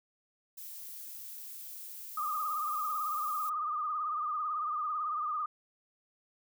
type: noise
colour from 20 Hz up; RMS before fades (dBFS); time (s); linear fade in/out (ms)
violet; -45; 0.57-3.5; 10
type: tone with vibrato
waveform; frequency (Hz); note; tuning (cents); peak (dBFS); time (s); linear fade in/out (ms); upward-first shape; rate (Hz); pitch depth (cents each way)
sine; 1220; D#6; -34; -31; 2.17-5.46; 5; triangle; 18; 81
effects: none